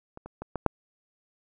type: clicks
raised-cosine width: 1 ms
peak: -28 / -27 / -22 / -16 / -6 dBFS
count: 5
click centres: 0.174 / 0.26 / 0.42 / 0.557 / 0.663 s
effects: none